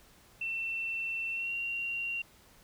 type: tone with pitch glide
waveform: sine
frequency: 2690 to 2758 Hz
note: E7 to F7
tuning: +34 to -22 cents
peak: -32 dBFS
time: 0.41-2.22 s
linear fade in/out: 5 ms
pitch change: +44 cents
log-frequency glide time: 1.3-1.54 s
effects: pink hiss -60 dBFS RMS until 2.63 s